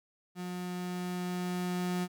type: tone with level ramp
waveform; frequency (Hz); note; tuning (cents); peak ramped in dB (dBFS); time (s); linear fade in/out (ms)
35% pulse; 179.6; F3; +49; -35 to -28; 0.35-2.08; 50
effects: none